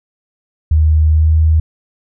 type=tone with pitch glide; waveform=sine; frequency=77.78 to 79.09 Hz; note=D#2 to D#2; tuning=0 to +29 cents; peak=-7 dBFS; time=0.71-1.6 s; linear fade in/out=5 ms; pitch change=+29 cents; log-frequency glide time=1.09-1.34 s; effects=none